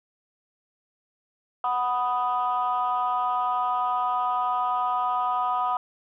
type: chord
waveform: sine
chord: B major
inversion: second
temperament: equal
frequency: 740 / 987.8 / 1244.5 Hz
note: F#5 / B5 / D#6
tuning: 0 / 0 / 0 cents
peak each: -26 dBFS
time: 1.64-5.77 s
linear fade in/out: 2 ms
effects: tanh soft clip ceiling -16 dBFS